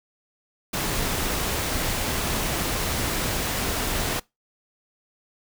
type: noise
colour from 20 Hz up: pink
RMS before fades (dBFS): -26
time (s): 0.73-4.2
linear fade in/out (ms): 10
effects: noise-tail reverb RT60 0.2 s tail -23 dB re dry